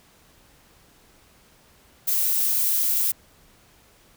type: noise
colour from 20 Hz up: violet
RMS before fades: -22 dBFS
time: 2.07-3.12 s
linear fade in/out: 10 ms
effects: pink hiss -56 dBFS RMS until 4.16 s